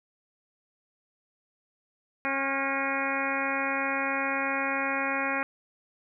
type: harmonic tone with a mistuned harmonic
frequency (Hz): 272.3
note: C#4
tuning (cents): -31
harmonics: 1 / 2 / 3 / 4 / 5 / 6 / 7 / 8 / 9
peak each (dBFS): -35 / -35 / -35 / -35 / -35 / -35 / -35 / -35 / -35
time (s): 2.25-5.43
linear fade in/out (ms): 0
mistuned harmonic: 5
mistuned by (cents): +44
effects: none